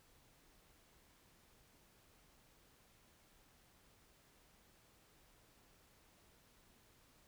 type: silence
effects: pink hiss -69 dBFS RMS until 7.27 s